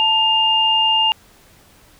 sine tone pair together, 885.7 / 2812 Hz, A5 / F7, +11 / +11 cents, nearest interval octave + minor sixth, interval 2000 cents, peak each -18 / -14 dBFS, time 0-1.12 s, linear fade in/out 0 ms, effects pink hiss -50 dBFS RMS until 1.99 s

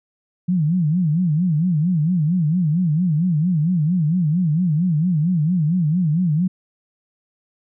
sine tone with vibrato, 165.8 Hz, E3, 10 cents sharp, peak -15 dBFS, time 0.48-6.48 s, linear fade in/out 10 ms, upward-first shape sine, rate 4.4 Hz, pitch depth 200 cents each way, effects none

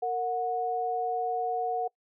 sine tone pair together, 461.1 / 732 Hz, A#4 / F#5, -19 / -19 cents, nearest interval minor sixth, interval 800 cents, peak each -32 / -28 dBFS, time 0.02-1.88 s, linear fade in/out 10 ms, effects noise-tail reverb RT60 0.1 s tail -24 dB re dry

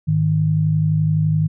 sine tone pair together, 103.6 / 155.35 Hz, G#2 / D#3, -4 / -2 cents, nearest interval perfect fifth, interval 702 cents, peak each -21 / -15 dBFS, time 0.07-1.48 s, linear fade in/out 20 ms, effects none

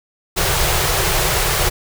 pink band-stop noise, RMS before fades -17 dBFS, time 0.36-1.7 s, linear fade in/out 20 ms, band 170 to 340 Hz, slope 96 dB/octave, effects none

